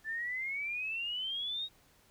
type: exponential sweep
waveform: sine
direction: up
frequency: 1744 to 3803 Hz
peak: -34 dBFS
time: 0.04-1.69 s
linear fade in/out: 50 ms
effects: pink hiss -65 dBFS RMS until 2.1 s